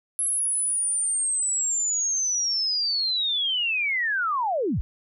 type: linear sweep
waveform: sine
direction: down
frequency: 11000 to 33.97 Hz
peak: -22 dBFS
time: 0.19-4.81 s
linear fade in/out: 0 ms
effects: none